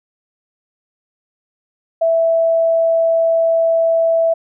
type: tone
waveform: sine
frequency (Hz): 659.3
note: E5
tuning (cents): 0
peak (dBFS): -11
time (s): 2.01-4.34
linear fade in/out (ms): 10
effects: none